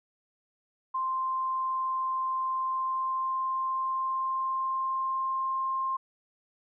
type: tone with pitch glide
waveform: sine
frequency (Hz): 1046.5 to 1058.7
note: C6 to C6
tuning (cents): 0 to +20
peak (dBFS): -27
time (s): 0.94-5.97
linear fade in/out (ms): 10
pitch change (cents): +20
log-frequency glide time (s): 2.51-5.7
effects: none

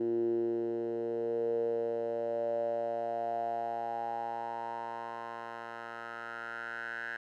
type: tone with band-pass filter sweep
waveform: 10% pulse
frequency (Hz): 116.2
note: A#2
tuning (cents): -5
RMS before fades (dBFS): -35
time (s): 0-7.17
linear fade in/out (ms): 5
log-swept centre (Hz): 330 to 1600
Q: 7.2
effects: none

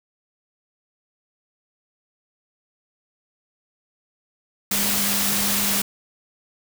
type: tone in noise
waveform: sine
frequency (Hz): 201.7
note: G3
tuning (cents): +50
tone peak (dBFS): -29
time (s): 4.71-5.82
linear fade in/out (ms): 5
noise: white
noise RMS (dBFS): -22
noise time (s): 4.71-5.82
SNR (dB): -10
effects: none

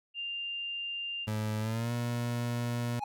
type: tone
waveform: sine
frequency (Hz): 2794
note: F7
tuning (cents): 0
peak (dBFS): -34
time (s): 0.14-1.28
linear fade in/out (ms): 50
type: tone with pitch glide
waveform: 30% pulse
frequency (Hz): 107.8 to 119.61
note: A2 to A#2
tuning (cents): -35 to +45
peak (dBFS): -28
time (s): 1.27-3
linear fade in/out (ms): 10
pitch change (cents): +180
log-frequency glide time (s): 1.59-1.92
type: tone with exponential growth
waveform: triangle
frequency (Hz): 832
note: G#5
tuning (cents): +3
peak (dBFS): -26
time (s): 2.95-3.04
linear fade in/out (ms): 5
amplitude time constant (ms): 18
effects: none

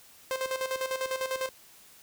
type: tone with tremolo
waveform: sawtooth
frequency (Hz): 523.3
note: C5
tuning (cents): 0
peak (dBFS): -24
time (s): 0.31-1.49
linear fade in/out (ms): 0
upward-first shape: square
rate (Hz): 10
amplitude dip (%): 65
effects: white hiss -55 dBFS RMS until 2.02 s

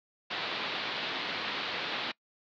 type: low-pass noise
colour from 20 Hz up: white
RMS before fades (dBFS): -35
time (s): 0.3-2.12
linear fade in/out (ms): 10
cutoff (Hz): 4200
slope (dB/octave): 48
effects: noise-tail reverb RT60 0.1 s tail -23 dB re dry + high-pass 200 Hz 12 dB/octave

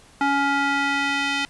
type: tone with band-pass filter sweep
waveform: square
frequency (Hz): 280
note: C#4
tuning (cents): +18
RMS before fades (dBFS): -22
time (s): 0.21-1.45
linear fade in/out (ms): 0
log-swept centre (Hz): 1100 to 2800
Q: 1.3
effects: pink hiss -51 dBFS RMS until 1.49 s + resampled to 24000 Hz

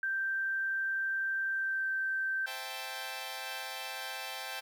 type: tone with pitch glide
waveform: sine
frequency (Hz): 1568 to 1557.2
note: G6 to G6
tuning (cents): 0 to -12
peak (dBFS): -30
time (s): 0.03-2.46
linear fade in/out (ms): 2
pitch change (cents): -12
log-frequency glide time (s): 1.52-1.89
type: chord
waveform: 10% pulse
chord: A minor seventh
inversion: first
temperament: equal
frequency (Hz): 523.3 / 659.3 / 784 / 880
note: C5 / E5 / G5 / A5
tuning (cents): 0 / 0 / 0 / 0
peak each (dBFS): -38 / -38 / -33 / -36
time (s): 2.46-4.61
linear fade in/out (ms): 20
effects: 11-bit

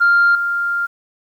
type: tone with level steps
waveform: sine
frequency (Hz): 1396.9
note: F6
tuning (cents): 0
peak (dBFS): -8 / -16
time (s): 0-0.87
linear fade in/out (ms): 20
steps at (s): 0.35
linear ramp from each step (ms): 2
effects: tanh soft clip ceiling -6 dBFS + 8-bit

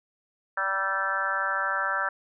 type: harmonic tone with a mistuned harmonic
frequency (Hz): 193.9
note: G3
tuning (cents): -19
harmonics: 3 / 4 / 5 / 6 / 7 / 8 / 9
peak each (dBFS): -36 / -37 / -34 / -37 / -29 / -30 / -32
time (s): 0.57-2.09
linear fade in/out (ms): 5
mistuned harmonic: 7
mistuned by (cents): -17
effects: none

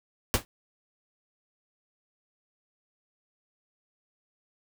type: noise with exponential decay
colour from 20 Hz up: pink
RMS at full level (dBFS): -20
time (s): 0.34-0.45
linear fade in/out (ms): 0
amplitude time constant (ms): 23
effects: none

